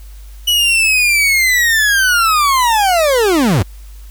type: linear sweep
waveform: 40% pulse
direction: down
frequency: 2960 to 76.2 Hz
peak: -9 dBFS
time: 0.47-3.63 s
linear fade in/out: 10 ms
effects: added 50 Hz sine -31 dBFS peak until 4.1 s + white hiss -47 dBFS RMS until 4.1 s